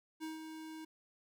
square tone with ADSR envelope, 316.5 Hz, D#4, 30 cents sharp, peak -40 dBFS, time 0.2-0.85 s, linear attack 34 ms, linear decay 150 ms, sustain -6 dB, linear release 7 ms, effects none

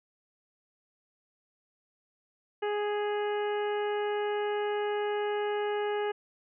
harmonic tone, 415.3 Hz, G#4, in tune, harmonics 1 / 2 / 3 / 4 / 5 / 6 / 7, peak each -29 / -35 / -43 / -41 / -46 / -50 / -46 dBFS, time 2.62-6.12 s, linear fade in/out 10 ms, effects none

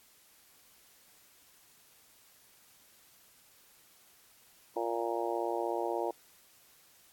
harmonic tone, 116.6 Hz, A#2, 1 cent sharp, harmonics 3 / 4 / 5 / 6 / 7 / 8, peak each -36 / -37 / -38 / -39 / -39 / -40 dBFS, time 4.76-6.11 s, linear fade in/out 5 ms, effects white hiss -62 dBFS RMS until 7.12 s + AAC 64 kbps

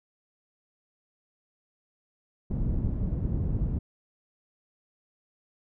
pink low-pass noise, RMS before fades -28 dBFS, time 2.5-3.79 s, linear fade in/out 10 ms, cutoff 190 Hz, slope 12 dB/octave, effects none

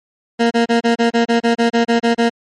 20% pulse tone bursts, 233.1 Hz, A#3, in tune, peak -6 dBFS, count 13, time 0.39-2.298 s, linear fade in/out 20 ms, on 120 ms, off 29 ms, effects low-pass 5000 Hz 12 dB/octave + MP3 48 kbps

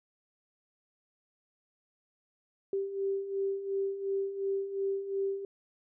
sine beating tone pair, 390 / 392.8 Hz, G4 / G4, -9 / +4 cents, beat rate 2.8 Hz, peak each -37 / -31 dBFS, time 2.73-5.45 s, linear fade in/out 2 ms, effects none

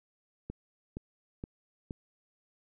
click train, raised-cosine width 3 ms, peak -25 dBFS, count 4, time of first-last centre 0.5-1.908 s, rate 2.13 Hz, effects none

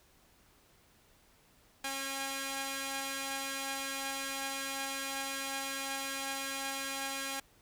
5% pulse tone pair together, 271.9 / 813 Hz, C#4 / G#5, -33 / -37 cents, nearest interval octave + perfect fifth, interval 1896 cents, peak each -27 dBFS, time 1.84-7.4 s, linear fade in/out 5 ms, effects pink hiss -65 dBFS RMS until 7.61 s

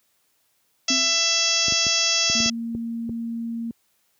harmonic tone, 666 Hz, E5, 18 cents sharp, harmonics 1 / 2 / 3 / 4 / 5 / 6 / 7 / 8 / 9 / 10, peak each -35 / -35 / -33 / -27 / -26 / -32 / -27 / -24 / -25 / -30 dBFS, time 0.88-2.5 s, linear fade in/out 5 ms
sine tone with exponential decay, 261.6 Hz, C4, in tune, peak -22 dBFS, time 0.9-1.25 s, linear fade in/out 5 ms, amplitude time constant 76 ms
clicks, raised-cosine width 3 ms, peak -19 dBFS, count 8, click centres 1.683 / 1.723 / 1.867 / 2.299 / 2.403 / 2.46 / 2.75 / 3.094 s
sine tone, 231 Hz, A#3, 16 cents flat, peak -26 dBFS, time 2.35-3.71 s, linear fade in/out 2 ms
effects white hiss -67 dBFS RMS until 4.19 s + high-pass 60 Hz 12 dB/octave

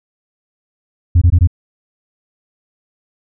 sine tone bursts, 87 Hz, F2, 6 cents flat, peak -3 dBFS, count 4, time 1.15-1.474 s, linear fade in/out 10 ms, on 66 ms, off 20 ms, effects tanh soft clip ceiling -4 dBFS

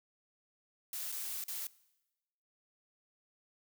blue noise with dropouts, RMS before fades -40 dBFS, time 0.93-1.67 s, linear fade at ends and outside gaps 2 ms, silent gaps 1.119-1.123 / 1.44-1.481 s, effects noise-tail reverb RT60 1.0 s tail -21 dB re dry

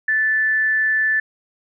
sine tone with amplitude modulation, 1754 Hz, A6, 6 cents flat, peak -14 dBFS, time 0.08-1.2 s, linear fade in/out 5 ms, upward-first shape sine, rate 245 Hz, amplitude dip 25%, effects none

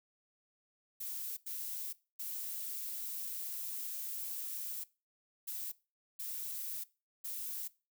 violet noise bursts at uneven times, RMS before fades -41 dBFS, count 6, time 1-1.37 / 1.46-1.93 / 2.19-4.84 / 5.47-5.72 / 6.19-6.84 / 7.24-7.68 s, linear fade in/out 10 ms, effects noise-tail reverb RT60 0.3 s tail -20 dB re dry

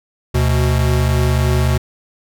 square tone pair together, 73.8 / 124.12 Hz, D2 / B2, +9 / +9 cents, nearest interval major sixth, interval 900 cents, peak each -16 dBFS, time 0.34-1.78 s, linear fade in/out 10 ms, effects none

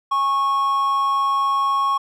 triangle tone pair together, 824.1 / 1100 Hz, G#5 / C#6, -14 / -14 cents, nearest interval perfect fourth, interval 500 cents, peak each -27 / -15 dBFS, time 0.11-1.98 s, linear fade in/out 10 ms, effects none

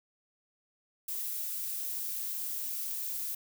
violet noise, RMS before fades -36 dBFS, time 1.08-3.35 s, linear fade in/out 5 ms, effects none

